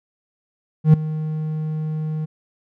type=tone with ADSR envelope; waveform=triangle; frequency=155.56 Hz; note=D#3; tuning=in tune; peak=-3 dBFS; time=0.84-2.26 s; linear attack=97 ms; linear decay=5 ms; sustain=-17 dB; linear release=18 ms; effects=none